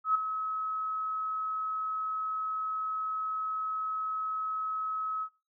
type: tone with ADSR envelope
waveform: sine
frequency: 1284 Hz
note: E6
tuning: 46 cents flat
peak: -21 dBFS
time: 0.04-5.29 s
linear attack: 110 ms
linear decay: 7 ms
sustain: -10 dB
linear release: 68 ms
effects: noise-tail reverb RT60 0.3 s tail -17 dB re dry